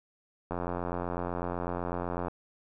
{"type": "click train", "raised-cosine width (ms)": 1, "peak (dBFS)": -19, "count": 157, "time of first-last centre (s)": [0.51, 2.283], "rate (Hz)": 88, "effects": []}